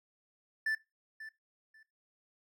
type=tone with echo; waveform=triangle; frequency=1760 Hz; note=A6; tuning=in tune; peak=-28 dBFS; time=0.66-0.75 s; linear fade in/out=5 ms; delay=540 ms; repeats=2; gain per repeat=-14 dB; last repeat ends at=1.83 s; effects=noise-tail reverb RT60 0.2 s tail -17 dB re dry